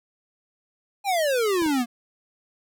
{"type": "exponential sweep", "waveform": "square", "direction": "down", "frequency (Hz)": [830, 230], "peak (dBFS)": -21, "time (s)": [1.04, 1.86], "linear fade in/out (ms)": 50}
{"type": "clicks", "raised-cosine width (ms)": 2, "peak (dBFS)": -25, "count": 2, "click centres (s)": [1.621, 1.662]}
{"effects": []}